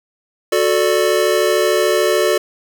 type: chord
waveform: square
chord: D major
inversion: first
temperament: just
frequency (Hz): 367.1 / 440.5 / 587.3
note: F#4 / A4 / D5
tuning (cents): -14 / +2 / 0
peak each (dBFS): -18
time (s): 0.52-2.38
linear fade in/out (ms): 5
effects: none